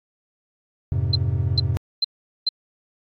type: chord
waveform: triangle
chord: F minor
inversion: none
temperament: equal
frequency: 87.31 / 103.83 / 130.81 Hz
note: F2 / Ab2 / C3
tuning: 0 / 0 / 0 cents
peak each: -22 dBFS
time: 0.92-1.77 s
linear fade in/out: 0 ms
type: tone bursts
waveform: sine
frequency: 4100 Hz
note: C8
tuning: 36 cents flat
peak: -16 dBFS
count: 4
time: 1.13-2.49 s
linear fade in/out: 5 ms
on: 25 ms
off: 420 ms
effects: AAC 48 kbps